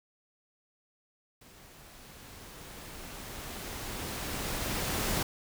pink noise with level ramp, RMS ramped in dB -55 to -30 dBFS, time 1.41-5.23 s, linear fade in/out 5 ms, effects none

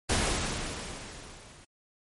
pink noise with level ramp, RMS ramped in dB -25 to -53 dBFS, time 0.09-1.65 s, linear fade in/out 10 ms, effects MP3 48 kbps

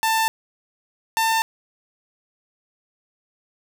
sawtooth tone pair in turn, 890 / 896.7 Hz, A5 / A5, +20 / +33 cents, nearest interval unison, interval 13 cents, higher second, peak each -14 dBFS, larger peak neither, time 0.03-0.28 / 1.17-1.42 s, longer neither, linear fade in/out 0 ms, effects none

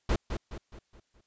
brown noise with echo, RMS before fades -25 dBFS, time 0.09-0.16 s, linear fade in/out 5 ms, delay 210 ms, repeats 5, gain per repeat -7 dB, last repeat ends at 1.21 s, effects white hiss -75 dBFS RMS until 1.26 s + resampled to 16000 Hz

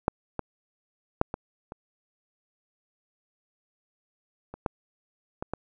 clicks, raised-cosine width 1 ms, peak -7 / -15 / -6 / -17 / -24 / -25 / -12 / -18 / -16 dBFS, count 9, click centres 0.081 / 0.393 / 1.214 / 1.341 / 1.721 / 4.54 / 4.662 / 5.425 / 5.536 s, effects none

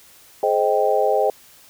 sine chord, Ab major seventh, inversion none, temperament equal with one note detuned, 424 / 523.3 / 622.3 / 784 Hz, Ab4 / C5 / Eb5 / G5, +36 / 0 / 0 / 0 cents, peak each -21 dBFS, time 0.43-1.3 s, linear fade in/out 2 ms, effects white hiss -49 dBFS RMS until 1.69 s

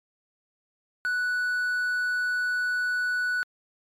triangle tone, 1480 Hz, F#6, in tune, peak -22 dBFS, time 1.05-3.43 s, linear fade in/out 0 ms, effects MP3 96 kbps

